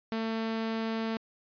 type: tone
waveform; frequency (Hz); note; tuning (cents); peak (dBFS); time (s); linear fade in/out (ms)
sawtooth; 224; A3; +31; -26; 0.12-1.17; 0
effects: resampled to 11025 Hz